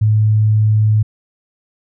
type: tone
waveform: sine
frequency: 107.5 Hz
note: A2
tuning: 40 cents flat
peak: -9 dBFS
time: 0.01-1.03 s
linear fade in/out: 10 ms
effects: none